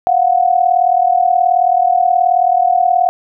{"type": "tone pair together", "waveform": "sine", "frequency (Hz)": [701.3, 740], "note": ["F5", "F#5"], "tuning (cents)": [7, 0], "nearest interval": "minor second", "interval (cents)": 93, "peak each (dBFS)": -12, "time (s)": [0.07, 3.09], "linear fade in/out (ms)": 0, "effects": []}